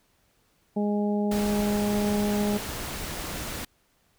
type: harmonic tone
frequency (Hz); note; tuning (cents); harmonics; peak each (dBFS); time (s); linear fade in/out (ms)
206.9; G#3; -6; 1 / 2 / 3 / 4; -24 / -30 / -34 / -36; 0.76-2.58; 10
type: noise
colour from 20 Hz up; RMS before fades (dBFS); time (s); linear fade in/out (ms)
pink; -34; 1.31-3.65; 5
effects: pink hiss -67 dBFS RMS until 4.18 s